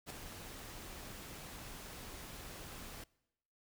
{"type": "noise with ADSR envelope", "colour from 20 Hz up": "pink", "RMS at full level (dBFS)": -43, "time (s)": [0.06, 3.04], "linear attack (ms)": 43, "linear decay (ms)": 4, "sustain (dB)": -6, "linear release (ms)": 5, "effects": ["noise-tail reverb RT60 0.9 s tail -24 dB re dry"]}